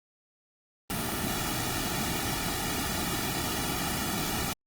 pink noise with comb filter, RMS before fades -31 dBFS, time 0.9-4.53 s, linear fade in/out 0 ms, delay 1.9 ms, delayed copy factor -0.7, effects Opus 32 kbps

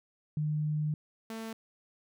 sine / sawtooth tone pair in turn, 151.7 / 223.7 Hz, D#3 / A3, -44 / +29 cents, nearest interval perfect fifth, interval 673 cents, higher second, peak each -28 / -34 dBFS, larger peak first, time 0.37-0.94 / 1.3-1.53 s, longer first, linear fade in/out 2 ms, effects none

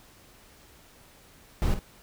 brown noise with echo, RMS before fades -24 dBFS, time 1.62-1.74 s, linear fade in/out 0 ms, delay 51 ms, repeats 1, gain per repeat -9 dB, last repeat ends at 1.791 s, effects pink hiss -55 dBFS RMS until 2.02 s

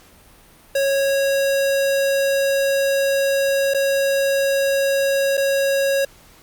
square tone with dropouts, 550 Hz, C#5, 14 cents flat, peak -17 dBFS, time 0.75-6.05 s, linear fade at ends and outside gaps 5 ms, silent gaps 3.738-3.745 / 5.371-5.376 s, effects pink hiss -49 dBFS RMS until 6.42 s + Opus 48 kbps

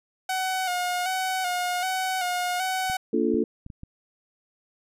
sawtooth tone with vibrato, 734 Hz, F#5, 14 cents flat, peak -21 dBFS, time 0.29-2.97 s, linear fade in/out 5 ms, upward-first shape square, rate 1.3 Hz, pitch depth 40 cents each way
clicks, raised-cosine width 5 ms, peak -27 dBFS, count 5, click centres 2.899 / 3.344 / 3.664 / 3.702 / 3.834 s
sine chord, Bb major seventh, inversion none, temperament just, 233.1 / 291.4 / 349.6 / 437 Hz, Bb3 / D4 / F4 / A4, 0 / -13 / +2 / -12 cents, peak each -26 dBFS, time 3.13-3.44 s, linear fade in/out 5 ms
effects resampled to 32000 Hz

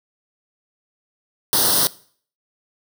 white noise with comb filter, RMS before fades -17 dBFS, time 1.53-1.87 s, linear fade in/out 0 ms, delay 0.21 ms, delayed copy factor +0.9, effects noise-tail reverb RT60 0.5 s tail -20 dB re dry + high-pass 100 Hz 12 dB/octave

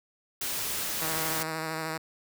white noise, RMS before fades -32 dBFS, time 0.41-1.43 s, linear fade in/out 5 ms
5% pulse tone with vibrato, 159.5 Hz, D#3, 43 cents sharp, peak -20 dBFS, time 1.01-1.98 s, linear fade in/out 10 ms, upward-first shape triangle, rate 13 Hz, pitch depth 28 cents each way
effects none

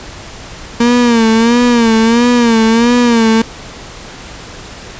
35% pulse tone with vibrato, 233.1 Hz, A#3, in tune, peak -5 dBFS, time 0.8-3.42 s, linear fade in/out 5 ms, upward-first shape sine, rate 1.5 Hz, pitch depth 80 cents each way, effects pink hiss -30 dBFS RMS until 4.99 s + resampled to 16000 Hz

